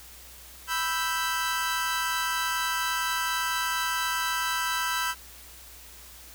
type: chord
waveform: sawtooth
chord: E minor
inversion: second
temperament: equal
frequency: 987.8 / 1318.5 / 1568 Hz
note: B5 / E6 / G6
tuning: 0 / 0 / 0 cents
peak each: -27 dBFS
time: 0.67-5.15 s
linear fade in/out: 50 ms
effects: added 60 Hz sine -52 dBFS peak until 6.34 s + white hiss -48 dBFS RMS until 6.34 s